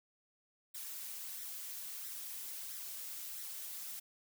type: noise with flanger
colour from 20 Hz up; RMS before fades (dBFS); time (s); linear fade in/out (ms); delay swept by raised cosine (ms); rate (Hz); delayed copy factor
blue; -45; 0.74-4; 10; 0.52 to 5.52; 1.5; +0.55
effects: none